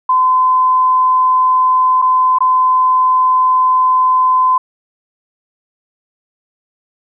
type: tone with dropouts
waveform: sine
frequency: 1023 Hz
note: C6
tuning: 39 cents flat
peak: -8 dBFS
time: 0.09-4.58 s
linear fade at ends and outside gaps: 5 ms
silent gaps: 2.018-2.022 / 2.386-2.405 s
effects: none

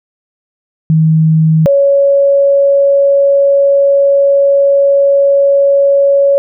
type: tone pair in turn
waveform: sine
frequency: 158.8 / 558.4 Hz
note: D#3 / C#5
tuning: +36 / +13 cents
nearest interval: octave + minor seventh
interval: 2177 cents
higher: second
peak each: -5 dBFS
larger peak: neither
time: 0.9-1.66 / 1.66-6.38 s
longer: second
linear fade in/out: 0 ms
effects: none

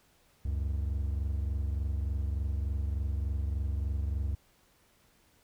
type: tone pair together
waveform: triangle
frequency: 69.3 / 92.7 Hz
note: C#2 / F#2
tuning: 0 / +4 cents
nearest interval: perfect fourth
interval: 504 cents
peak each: -28 / -34 dBFS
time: 0.45-4.35 s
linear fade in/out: 5 ms
effects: pink hiss -66 dBFS RMS until 5.43 s

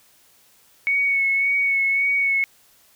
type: tone with vibrato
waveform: sine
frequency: 2217 Hz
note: C#7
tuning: in tune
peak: -17 dBFS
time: 0.87-2.44 s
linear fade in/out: 0 ms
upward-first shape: sine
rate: 1.8 Hz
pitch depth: 23 cents each way
effects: white hiss -56 dBFS RMS until 2.95 s

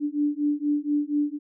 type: beating tone pair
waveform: sine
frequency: 291.4 / 295.6 Hz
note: D4 / D4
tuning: -13 / +11 cents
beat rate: 4.2 Hz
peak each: -25 / -25 dBFS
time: 0-1.39 s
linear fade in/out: 50 ms
effects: none

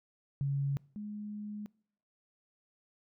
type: tone pair in turn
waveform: sine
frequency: 139.4 / 208.9 Hz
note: C#3 / G#3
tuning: +10 / +10 cents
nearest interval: perfect fifth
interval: 700 cents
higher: second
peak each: -29 / -38 dBFS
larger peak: first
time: 0.41-0.77 / 0.96-1.66 s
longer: second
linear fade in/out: 0 ms
effects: noise-tail reverb RT60 0.6 s tail -24 dB re dry

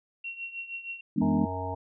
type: tone with tremolo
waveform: sine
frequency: 2734 Hz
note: F7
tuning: 37 cents flat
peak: -32 dBFS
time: 0.24-1.01 s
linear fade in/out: 5 ms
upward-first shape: triangle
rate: 6.4 Hz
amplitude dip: 80%
type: chord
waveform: sine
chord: E dominant seventh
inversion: none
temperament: equal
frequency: 164.81 / 207.7 / 246.9 / 293.7 Hz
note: E3 / G#3 / B3 / D4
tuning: 0 / 0 / 0 / 0 cents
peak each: -31 / -26 / -27 / -29 dBFS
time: 1.16-1.46 s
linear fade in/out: 10 ms
type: harmonic tone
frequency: 92.5 Hz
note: F#2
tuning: in tune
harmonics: 1 / 3 / 5 / 7 / 9 / 10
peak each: -35 / -41 / -39 / -38 / -38 / -37 dBFS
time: 1.21-1.75 s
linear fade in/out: 10 ms
effects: none

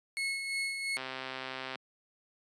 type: tone with tremolo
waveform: 35% pulse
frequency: 2184 Hz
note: C#7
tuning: 26 cents flat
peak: -29 dBFS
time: 0.17-0.97 s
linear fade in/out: 0 ms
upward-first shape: sine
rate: 2.9 Hz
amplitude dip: 45%
type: click train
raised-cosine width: 0.3 ms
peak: -22 dBFS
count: 104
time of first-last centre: 0.97-1.756 s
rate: 131 Hz
effects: high-pass 200 Hz 12 dB/octave + resampled to 24000 Hz

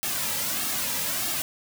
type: noise with flanger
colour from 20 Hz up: white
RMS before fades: -28 dBFS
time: 0.03-1.42 s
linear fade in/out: 0 ms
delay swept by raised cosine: 2 to 2.79 ms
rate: 1.6 Hz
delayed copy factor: -0.7
effects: none

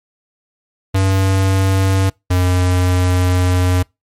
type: tone pair in turn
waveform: square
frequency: 96 / 90.61 Hz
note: G2 / F#2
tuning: -36 / -36 cents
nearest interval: minor second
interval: 100 cents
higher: first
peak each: -12 dBFS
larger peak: neither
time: 0.94-2.1 / 2.3-3.83 s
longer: second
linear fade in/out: 10 ms
effects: noise-tail reverb RT60 0.2 s tail -25 dB re dry + MP3 64 kbps

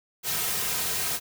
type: noise with comb filter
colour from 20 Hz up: white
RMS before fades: -28 dBFS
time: 0.23-1.2 s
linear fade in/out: 50 ms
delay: 3.5 ms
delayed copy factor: -0.65
effects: none

